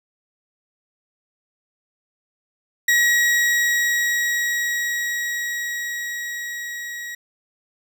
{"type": "tone with level ramp", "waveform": "40% pulse", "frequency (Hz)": 1907, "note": "A#6", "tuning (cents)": 39, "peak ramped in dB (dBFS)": [-13, -29], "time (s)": [2.88, 7.15], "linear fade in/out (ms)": 5, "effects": []}